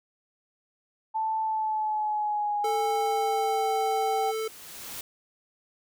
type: tone with pitch glide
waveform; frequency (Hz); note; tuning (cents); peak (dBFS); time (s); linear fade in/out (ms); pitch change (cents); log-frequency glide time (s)
sine; 880 to 779.5; A5 to G5; 0 to -10; -25; 1.14-4.32; 20; -210; 1.41-3.71
type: tone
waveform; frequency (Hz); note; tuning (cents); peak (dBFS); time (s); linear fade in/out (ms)
square; 440.6; A4; +2; -29; 2.64-4.48; 5
type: noise with exponential growth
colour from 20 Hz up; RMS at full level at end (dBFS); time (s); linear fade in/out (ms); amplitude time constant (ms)
white; -37; 3.17-5.01; 2; 400
effects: none